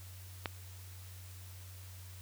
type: click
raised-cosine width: 0.3 ms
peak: -18 dBFS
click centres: 0.458 s
effects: added 92 Hz sine -48 dBFS peak until 2.21 s + white hiss -56 dBFS RMS until 2.21 s